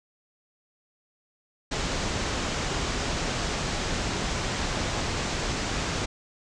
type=low-pass noise; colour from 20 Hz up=pink; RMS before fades=-29 dBFS; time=1.71-6.06 s; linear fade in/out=10 ms; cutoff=7600 Hz; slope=48 dB/octave; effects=none